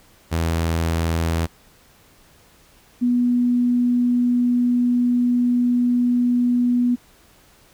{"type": "tone pair in turn", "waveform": ["sawtooth", "sine"], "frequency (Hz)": [82.5, 244.2], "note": ["E2", "B3"], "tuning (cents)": [2, -19], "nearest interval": "octave + perfect fifth", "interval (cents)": 1879, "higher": "second", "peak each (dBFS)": -15, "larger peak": "neither", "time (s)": [[0.31, 1.47], [3.01, 6.96]], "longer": "second", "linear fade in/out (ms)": 20, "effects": ["pink hiss -53 dBFS RMS until 7.73 s"]}